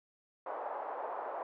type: band-pass noise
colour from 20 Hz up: white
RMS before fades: -40 dBFS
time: 0.46-1.43 s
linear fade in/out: 2 ms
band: 510 to 950 Hz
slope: 24 dB/octave
effects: none